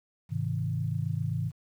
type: chord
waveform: sine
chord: Ab major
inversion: none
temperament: equal with one note detuned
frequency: 103.83 / 130.81 / 159.02 Hz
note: Ab2 / C3 / Eb3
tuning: 0 / 0 / +38 cents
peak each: -32 dBFS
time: 0.29-1.52 s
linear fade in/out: 50 ms
effects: 10-bit